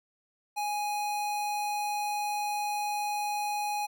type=tone; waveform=square; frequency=830.6 Hz; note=G#5; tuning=in tune; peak=-30 dBFS; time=0.56-3.87 s; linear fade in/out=20 ms; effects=none